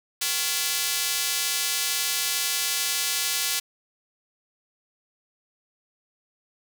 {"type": "tone with high-pass filter", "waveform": "square", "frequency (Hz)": 155.56, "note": "D#3", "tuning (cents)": 0, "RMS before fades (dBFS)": -26, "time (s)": [0.21, 3.6], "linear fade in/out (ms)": 10, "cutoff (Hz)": 3600, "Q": 0.63, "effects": []}